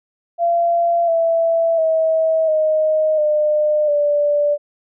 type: tone with pitch steps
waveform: sine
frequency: 684 / 663 / 642.6 / 622.9 / 603.8 / 585.2 Hz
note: F5 / E5 / E5 / D#5 / D5 / D5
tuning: -36 / +10 / -44 / +2 / +48 / -6 cents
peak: -13 dBFS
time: 0.38-4.58 s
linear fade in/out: 50 ms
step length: 700 ms
effects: none